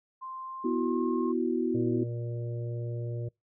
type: tone with pitch glide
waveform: sine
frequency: 1046 to 1071.1 Hz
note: C6 to C6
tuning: -1 to +40 cents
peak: -37 dBFS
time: 0.21-1.33 s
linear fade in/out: 20 ms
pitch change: +41 cents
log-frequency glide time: 0.42-1 s
type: chord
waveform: sine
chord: B suspended fourth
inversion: none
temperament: equal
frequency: 246.9 / 329.6 / 370 Hz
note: B3 / E4 / F#4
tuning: 0 / 0 / 0 cents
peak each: -30 dBFS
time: 0.64-2.04 s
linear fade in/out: 10 ms
type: harmonic tone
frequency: 118.5 Hz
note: A#2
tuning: 29 cents sharp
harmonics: 1 / 3 / 4 / 5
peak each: -32 / -42 / -44 / -46 dBFS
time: 1.74-3.29 s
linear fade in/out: 10 ms
effects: noise-tail reverb RT60 0.2 s tail -26 dB re dry